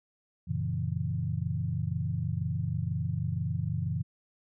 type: chord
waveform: sine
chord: F# dominant seventh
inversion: none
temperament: equal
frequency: 92.5 / 116.54 / 138.59 / 164.81 Hz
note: F#2 / A#2 / C#3 / E3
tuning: 0 / 0 / 0 / 0 cents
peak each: -34 dBFS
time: 0.47-4.03 s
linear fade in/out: 20 ms
effects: none